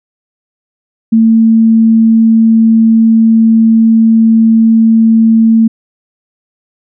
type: tone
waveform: sine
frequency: 224.7 Hz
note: A3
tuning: 37 cents sharp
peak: -3 dBFS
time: 1.12-5.68 s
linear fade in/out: 10 ms
effects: none